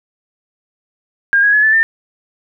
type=tone with pitch steps; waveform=sine; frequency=1612 / 1656.4 / 1701.9 / 1748.8 / 1796.9 Hz; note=G6 / G#6 / G#6 / A6 / A6; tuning=+48 / -5 / +42 / -11 / +36 cents; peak=-8 dBFS; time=1.33-1.83 s; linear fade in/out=0 ms; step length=100 ms; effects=none